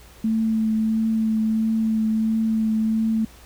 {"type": "tone with vibrato", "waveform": "sine", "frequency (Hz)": 220.8, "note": "A3", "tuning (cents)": 6, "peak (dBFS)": -18, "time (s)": [0.24, 3.25], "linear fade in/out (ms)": 5, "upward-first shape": "triangle", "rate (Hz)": 1.5, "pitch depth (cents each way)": 16, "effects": ["added 60 Hz sine -48 dBFS peak until 3.45 s", "pink hiss -49 dBFS RMS until 3.45 s"]}